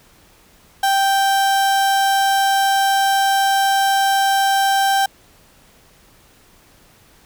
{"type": "tone", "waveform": "35% pulse", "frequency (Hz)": 784, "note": "G5", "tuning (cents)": 0, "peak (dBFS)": -12, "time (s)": [0.83, 5.06], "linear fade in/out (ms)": 5, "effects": ["pink hiss -51 dBFS RMS until 7.25 s"]}